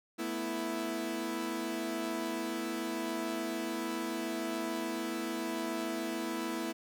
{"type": "chord", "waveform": "sawtooth", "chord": "A suspended second", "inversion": "none", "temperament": "equal", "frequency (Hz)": [220, 246.9, 329.6], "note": ["A3", "B3", "E4"], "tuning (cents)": [0, 0, 0], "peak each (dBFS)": [-37, -36, -32], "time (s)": [0.18, 6.73], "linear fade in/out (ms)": 20, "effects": []}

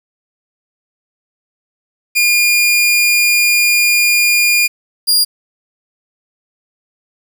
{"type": "tone pair in turn", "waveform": "sawtooth", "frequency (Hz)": [2420, 4826], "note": ["D#7", "D8"], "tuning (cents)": [-49, 46], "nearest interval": "octave", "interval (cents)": 1195, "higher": "second", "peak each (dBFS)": -6, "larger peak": "neither", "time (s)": [[2.15, 4.68], [5.07, 5.25]], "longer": "first", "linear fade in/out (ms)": 20, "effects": ["7-bit"]}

